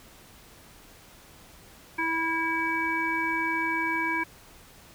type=harmonic tone; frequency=326.7 Hz; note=E4; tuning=15 cents flat; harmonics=1 / 3 / 5 / 7; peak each=-33 / -30 / -31 / -29 dBFS; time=1.98-4.24 s; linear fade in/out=10 ms; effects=pink hiss -52 dBFS RMS until 4.94 s